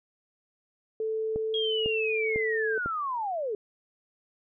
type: tone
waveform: sine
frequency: 440 Hz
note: A4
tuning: in tune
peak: -27 dBFS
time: 1-2.78 s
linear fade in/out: 2 ms
type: click train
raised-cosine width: 2 ms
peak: -21 dBFS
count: 4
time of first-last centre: 1.36-2.86 s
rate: 2 Hz
type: linear sweep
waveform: sine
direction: down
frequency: 3300 to 398.2 Hz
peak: -28 dBFS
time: 1.54-3.55 s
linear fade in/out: 2 ms
effects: none